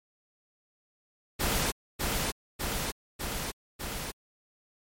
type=noise with echo; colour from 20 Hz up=pink; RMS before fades=-28 dBFS; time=1.39-1.72 s; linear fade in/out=20 ms; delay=600 ms; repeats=4; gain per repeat=-2 dB; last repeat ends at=4.12 s; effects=MP3 64 kbps